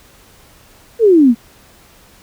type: exponential sweep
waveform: sine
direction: down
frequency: 482.3 to 220 Hz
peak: -5 dBFS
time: 0.99-1.35 s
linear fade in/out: 50 ms
effects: pink hiss -46 dBFS RMS until 2.22 s